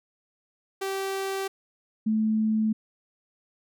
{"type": "tone pair in turn", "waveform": ["sawtooth", "sine"], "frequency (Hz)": [387.9, 217.9], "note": ["G4", "A3"], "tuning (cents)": [-18, -17], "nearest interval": "minor seventh", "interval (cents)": 999, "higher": "first", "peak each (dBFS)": [-24, -21], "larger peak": "second", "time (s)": [[0.81, 1.48], [2.06, 2.73]], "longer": "neither", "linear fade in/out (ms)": 10, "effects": []}